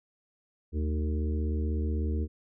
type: harmonic tone with a mistuned harmonic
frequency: 76.2 Hz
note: D#2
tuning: 36 cents flat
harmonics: 1 / 3 / 4 / 5 / 6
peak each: -27 / -37 / -39 / -41 / -43 dBFS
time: 0.72-2.28 s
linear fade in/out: 50 ms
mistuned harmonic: 3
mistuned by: -78 cents
effects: none